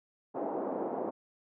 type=band-pass noise; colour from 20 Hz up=pink; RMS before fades=-35 dBFS; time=0.34-1.11 s; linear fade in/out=20 ms; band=270 to 820 Hz; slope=24 dB/octave; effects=none